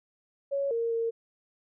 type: tone with pitch steps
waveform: sine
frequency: 557 / 462.5 / 458.6 Hz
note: C#5 / A#4 / A#4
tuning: +8 / -14 / -28 cents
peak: -26 dBFS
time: 0.51-1.11 s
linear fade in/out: 20 ms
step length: 200 ms
effects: none